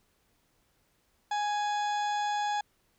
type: harmonic tone with a mistuned harmonic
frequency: 830.6 Hz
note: G#5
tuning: in tune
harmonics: 1 / 2 / 3 / 4 / 5 / 6 / 8 / 9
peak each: -28 / -38 / -47 / -42 / -50 / -51 / -48 / -56 dBFS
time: 1.31-2.61 s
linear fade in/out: 5 ms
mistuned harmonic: 4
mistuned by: +43 cents
effects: pink hiss -71 dBFS RMS until 2.98 s